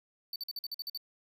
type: tone bursts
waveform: square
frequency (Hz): 4541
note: C#8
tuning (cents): +41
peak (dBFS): -36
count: 9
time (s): 0.33-0.975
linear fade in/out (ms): 2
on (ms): 29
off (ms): 48
effects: none

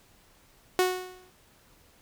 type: tone with exponential decay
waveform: sawtooth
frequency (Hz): 367.5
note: F#4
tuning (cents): -12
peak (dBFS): -15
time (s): 0.79-1.3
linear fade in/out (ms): 1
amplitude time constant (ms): 110
effects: pink hiss -60 dBFS RMS until 2.01 s

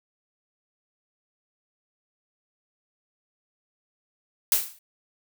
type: noise with exponential decay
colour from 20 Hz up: blue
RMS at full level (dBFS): -17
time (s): 4.52-4.79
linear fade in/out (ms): 2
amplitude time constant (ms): 57
effects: none

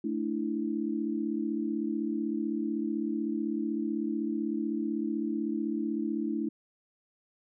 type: chord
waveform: sine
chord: A suspended fourth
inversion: none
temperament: equal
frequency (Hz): 220 / 293.7 / 329.6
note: A3 / D4 / E4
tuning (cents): 0 / 0 / 0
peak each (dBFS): -33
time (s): 0.04-6.49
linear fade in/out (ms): 5
effects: none

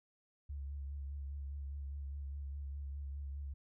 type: tone with vibrato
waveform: sine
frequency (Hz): 70.2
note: C#2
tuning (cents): +22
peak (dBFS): -40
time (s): 0.49-3.54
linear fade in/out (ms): 10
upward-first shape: sine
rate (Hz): 4.9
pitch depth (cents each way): 36
effects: none

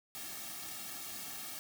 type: noise with comb filter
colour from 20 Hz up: white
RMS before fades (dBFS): -44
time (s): 0.15-1.59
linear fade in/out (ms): 0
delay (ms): 2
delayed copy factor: -0.95
effects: none

